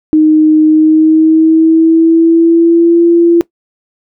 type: tone with pitch glide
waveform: sine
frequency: 310.1 to 340.1 Hz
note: D#4 to F4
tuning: -6 to -46 cents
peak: -3 dBFS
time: 0.13-3.41 s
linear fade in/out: 0 ms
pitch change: +160 cents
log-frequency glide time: 0.65-3.03 s
effects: noise-tail reverb RT60 0.1 s tail -20 dB re dry